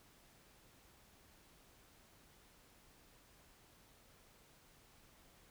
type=silence; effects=pink hiss -66 dBFS RMS until 5.5 s